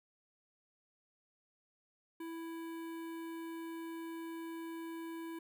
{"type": "tone with notch filter", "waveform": "square", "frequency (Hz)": 330, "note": "E4", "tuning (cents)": 2, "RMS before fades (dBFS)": -44, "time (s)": [2.2, 5.39], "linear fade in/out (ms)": 5, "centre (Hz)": 5500, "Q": 0.66, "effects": []}